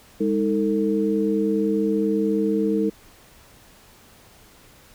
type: tone cluster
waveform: sine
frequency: 203.9 / 314.1 / 448.6 Hz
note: G#3 / D#4 / A4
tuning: -32 / +16 / +34 cents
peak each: -23 dBFS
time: 0.2-2.9 s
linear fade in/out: 10 ms
effects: pink hiss -51 dBFS RMS until 4.94 s